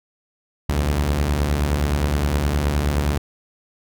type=beating tone pair; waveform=sawtooth; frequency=63.9 / 73.5 Hz; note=C2 / D2; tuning=-40 / +2 cents; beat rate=9.6 Hz; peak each=-21 / -15 dBFS; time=0.69-3.18 s; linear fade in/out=5 ms; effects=none